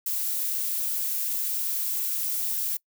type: noise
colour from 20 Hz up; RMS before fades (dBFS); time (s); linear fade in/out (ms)
violet; -28; 0.06-2.77; 5
effects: noise-tail reverb RT60 0.1 s tail -24 dB re dry